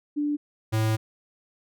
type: tone pair in turn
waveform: sine / square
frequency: 293.7 / 110.01 Hz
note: D4 / A2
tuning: 0 / 0 cents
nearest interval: octave + perfect fourth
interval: 1700 cents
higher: first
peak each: -23 / -22 dBFS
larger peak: second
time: 0.16-0.37 / 0.72-0.97 s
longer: second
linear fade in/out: 20 ms
effects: none